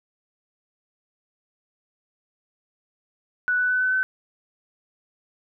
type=tone with pitch steps; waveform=sine; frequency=1480 / 1490.3 / 1500.7 / 1511.1 / 1521.6 Hz; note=F#6 / F#6 / F#6 / F#6 / F#6; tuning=0 / +12 / +24 / +36 / +48 cents; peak=-19 dBFS; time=3.48-4.03 s; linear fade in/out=0 ms; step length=110 ms; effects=none